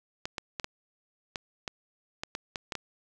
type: clicks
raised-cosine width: 0.2 ms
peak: -16 dBFS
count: 11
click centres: 0.255 / 0.382 / 0.598 / 0.644 / 1.358 / 1.678 / 2.235 / 2.351 / 2.558 / 2.722 / 2.753 s
effects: none